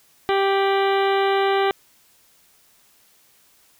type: harmonic tone with a mistuned harmonic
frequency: 392 Hz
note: G4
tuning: in tune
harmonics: 1 / 2 / 3 / 4 / 5 / 6 / 7 / 8 / 9 / 10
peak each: -19 / -22 / -27 / -30 / -31 / -33 / -36 / -36 / -37 / -38 dBFS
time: 0.29-1.71 s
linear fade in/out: 0 ms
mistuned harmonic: 7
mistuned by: +85 cents
effects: white hiss -57 dBFS RMS until 3.79 s